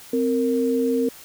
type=tone pair together; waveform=sine; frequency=259.8 / 462.9 Hz; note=C4 / A#4; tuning=-12 / -12 cents; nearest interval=minor seventh; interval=1000 cents; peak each=-21 dBFS; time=0.13-1.09 s; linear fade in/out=5 ms; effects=white hiss -44 dBFS RMS until 1.24 s